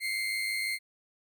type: tone pair together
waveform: 35% pulse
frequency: 2093 / 2199 Hz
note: C7 / C#7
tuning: 0 / -14 cents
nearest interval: minor second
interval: 86 cents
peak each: -29 / -35 dBFS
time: 0-0.79 s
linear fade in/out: 50 ms
effects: none